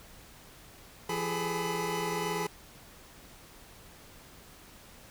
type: tone cluster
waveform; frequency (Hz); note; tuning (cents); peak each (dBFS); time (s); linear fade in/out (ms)
25% pulse; 169.6 / 407 / 428.2 / 998; E3 / G#4 / A4 / B5; +50 / -35 / -47 / +18; -33 / -34 / -31 / -33; 1.09-2.47; 5
effects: pink hiss -53 dBFS RMS until 5.1 s